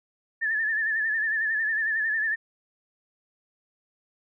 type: tone with vibrato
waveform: sine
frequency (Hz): 1760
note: A6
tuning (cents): 0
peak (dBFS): -23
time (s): 0.41-2.36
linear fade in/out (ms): 20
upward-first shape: sine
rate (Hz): 11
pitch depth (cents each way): 66
effects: none